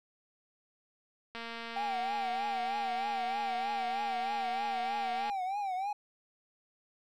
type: click train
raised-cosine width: 0.3 ms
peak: -26 dBFS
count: 913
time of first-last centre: 1.35-5.298 s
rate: 231 Hz
type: tone with vibrato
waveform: triangle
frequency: 778 Hz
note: G5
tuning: 13 cents flat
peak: -30 dBFS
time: 1.76-5.93 s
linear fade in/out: 5 ms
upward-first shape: triangle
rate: 3.2 Hz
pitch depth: 130 cents each way
effects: none